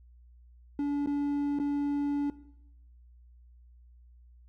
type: tone with dropouts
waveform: triangle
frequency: 286.9 Hz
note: D4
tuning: 40 cents flat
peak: -25 dBFS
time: 0.79-2.3 s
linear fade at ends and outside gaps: 2 ms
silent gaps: 1.061-1.072 / 1.589-1.598 s
effects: noise-tail reverb RT60 0.8 s tail -17 dB re dry + added 60 Hz sine -53 dBFS peak until 4.48 s

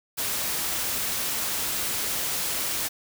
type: noise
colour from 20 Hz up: white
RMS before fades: -28 dBFS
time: 0.17-2.89 s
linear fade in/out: 20 ms
effects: none

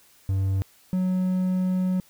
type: tone pair in turn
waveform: triangle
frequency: 96.4 / 184.57 Hz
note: G2 / F#3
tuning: -28 / -4 cents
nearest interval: major seventh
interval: 1124 cents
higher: second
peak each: -19 / -19 dBFS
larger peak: neither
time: 0.29-0.62 / 0.93-2 s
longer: second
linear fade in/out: 0 ms
effects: white hiss -57 dBFS RMS until 2.09 s

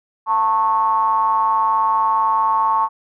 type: ring-modulated tone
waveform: triangle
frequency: 102.2 Hz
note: G#2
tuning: 27 cents flat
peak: -9 dBFS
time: 0.26-2.89 s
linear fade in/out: 50 ms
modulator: 993 Hz
effects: none

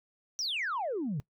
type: exponential sweep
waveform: sine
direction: down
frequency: 6000 to 130.8 Hz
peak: -29 dBFS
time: 0.39-1.2 s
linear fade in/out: 0 ms
effects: noise-tail reverb RT60 0.1 s tail -21 dB re dry + tanh soft clip ceiling -27 dBFS

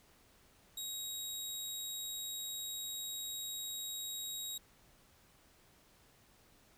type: tone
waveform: 20% pulse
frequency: 3800 Hz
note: A#7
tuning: 33 cents sharp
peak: -34 dBFS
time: 0.77-4.58 s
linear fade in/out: 5 ms
effects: pink hiss -66 dBFS RMS until 6.77 s

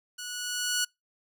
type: tone with level ramp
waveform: 10% pulse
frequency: 1467 Hz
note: F#6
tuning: 15 cents flat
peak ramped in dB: -29 to -16 dBFS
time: 0.18-0.85 s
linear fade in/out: 10 ms
effects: noise-tail reverb RT60 0.2 s tail -26 dB re dry

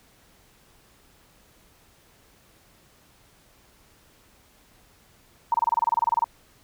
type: tone bursts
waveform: sine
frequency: 932 Hz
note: A#5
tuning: 1 cent flat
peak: -17 dBFS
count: 15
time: 5.52-6.242 s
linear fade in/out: 2 ms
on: 22 ms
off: 28 ms
effects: pink hiss -58 dBFS RMS until 6.63 s

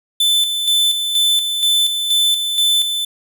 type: tone with tremolo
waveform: 45% pulse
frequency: 3520 Hz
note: A7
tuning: in tune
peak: -12 dBFS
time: 0.2-3.05 s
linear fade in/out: 5 ms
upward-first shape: square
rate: 2.1 Hz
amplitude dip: 50%
effects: none

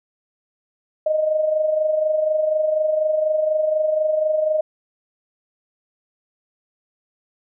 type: tone with amplitude modulation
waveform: sine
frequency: 620 Hz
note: D#5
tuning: 6 cents flat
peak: -14 dBFS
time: 1.06-4.61 s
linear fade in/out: 5 ms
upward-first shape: sine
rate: 24.1 Hz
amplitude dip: 55%
effects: none

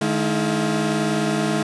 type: tone cluster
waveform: 30% pulse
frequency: 151.8 / 212.3 / 322.3 / 699 Hz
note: D#3 / G#3 / E4 / F5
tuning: -42 / +38 / -39 / +1 cents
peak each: -23 / -20 / -22 / -27 dBFS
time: 0.01-1.63 s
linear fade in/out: 5 ms
effects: resampled to 24000 Hz

